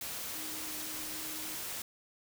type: tone in noise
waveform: sine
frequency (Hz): 311.1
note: D#4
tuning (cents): 0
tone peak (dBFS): -49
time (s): 0.35-1.55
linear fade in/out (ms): 2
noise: white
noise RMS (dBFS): -40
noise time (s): 0.01-1.82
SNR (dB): -12
effects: none